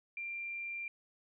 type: tone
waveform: sine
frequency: 2375 Hz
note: D7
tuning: 19 cents sharp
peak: -38 dBFS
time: 0.17-0.88 s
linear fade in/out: 2 ms
effects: none

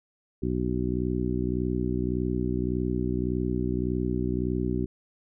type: harmonic tone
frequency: 61.74 Hz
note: B1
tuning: in tune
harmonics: 1 / 2 / 3 / 4 / 5 / 6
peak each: -32 / -32 / -32 / -32 / -32 / -32 dBFS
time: 0.42-4.86 s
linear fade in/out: 10 ms
effects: none

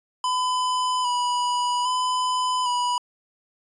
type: tone with vibrato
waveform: square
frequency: 993 Hz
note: B5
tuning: 9 cents sharp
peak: -22 dBFS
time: 0.24-2.98 s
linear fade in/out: 2 ms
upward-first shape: square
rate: 0.62 Hz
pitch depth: 24 cents each way
effects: resampled to 22050 Hz

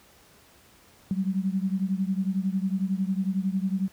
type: beating tone pair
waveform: sine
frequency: 187.2 / 198.2 Hz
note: F#3 / G3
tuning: +20 / +19 cents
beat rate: 11 Hz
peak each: -26 / -28 dBFS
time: 1.11-3.88 s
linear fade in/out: 0 ms
effects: pink hiss -56 dBFS RMS until 3.92 s + high-pass 60 Hz 12 dB/octave

